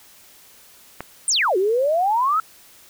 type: click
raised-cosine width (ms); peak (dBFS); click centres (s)
0.5; -14; 1.006
type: exponential two-way sweep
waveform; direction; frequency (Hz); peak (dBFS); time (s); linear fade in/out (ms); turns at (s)
sine; down then up; 9290 to 359.1 to 1342; -16; 1.28-2.4; 2; 1.57
effects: white hiss -49 dBFS RMS until 2.89 s